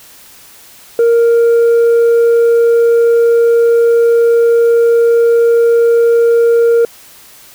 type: tone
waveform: sine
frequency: 466.2 Hz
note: A#4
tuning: in tune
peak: -3 dBFS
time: 0.99-6.85 s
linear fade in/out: 2 ms
effects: tanh soft clip ceiling -5 dBFS + white hiss -39 dBFS RMS until 7.54 s